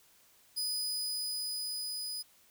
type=tone with level ramp; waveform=sawtooth; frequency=4978 Hz; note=D#8; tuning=in tune; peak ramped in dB=-29 to -34 dBFS; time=0.56-2.23 s; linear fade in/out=20 ms; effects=white hiss -64 dBFS RMS until 2.5 s